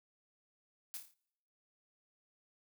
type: noise with echo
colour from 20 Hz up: blue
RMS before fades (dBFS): -43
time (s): 0.94-0.97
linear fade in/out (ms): 0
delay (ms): 28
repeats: 6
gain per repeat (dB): -5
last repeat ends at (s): 1.138
effects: noise-tail reverb RT60 0.8 s tail -26 dB re dry